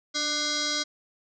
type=tone with frequency modulation; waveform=sine; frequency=293.5 Hz; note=D4; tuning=1 cent flat; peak=-25 dBFS; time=0.14-0.84 s; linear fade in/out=20 ms; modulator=894 Hz; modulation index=6.3; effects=none